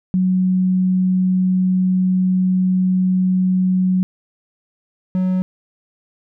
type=tone pair in turn; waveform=sine / triangle; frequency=185 / 185 Hz; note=F#3 / F#3; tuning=0 / 0 cents; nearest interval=unison; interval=0 cents; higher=neither; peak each=-13 dBFS; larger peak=neither; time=0.14-4.03 / 5.15-5.42 s; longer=first; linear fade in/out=0 ms; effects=none